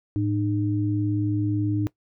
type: tone pair together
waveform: sine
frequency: 107.44 / 303.9 Hz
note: A2 / D#4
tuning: -41 / -41 cents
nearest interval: octave + tritone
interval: 1800 cents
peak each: -24 dBFS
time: 0.16-1.87 s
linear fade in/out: 0 ms
effects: noise-tail reverb RT60 0.1 s tail -19 dB re dry